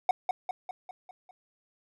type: tone with echo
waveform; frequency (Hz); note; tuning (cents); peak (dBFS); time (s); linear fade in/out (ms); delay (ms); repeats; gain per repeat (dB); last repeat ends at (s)
triangle; 740; F#5; 0; -17; 0.09-0.11; 2; 200; 6; -5; 1.31
effects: none